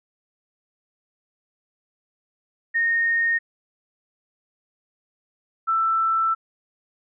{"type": "tone pair in turn", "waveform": "sine", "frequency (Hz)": [1847, 1329.2], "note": ["A#6", "E6"], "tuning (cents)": [-16, 14], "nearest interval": "tritone", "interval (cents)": 570, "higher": "first", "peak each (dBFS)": -18, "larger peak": "neither", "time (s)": [[2.74, 3.39], [5.67, 6.35]], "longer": "second", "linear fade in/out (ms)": 20, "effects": []}